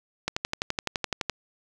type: click train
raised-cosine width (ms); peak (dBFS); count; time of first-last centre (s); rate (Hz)
0.2; -9; 13; 0.28-1.297; 11.8
effects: none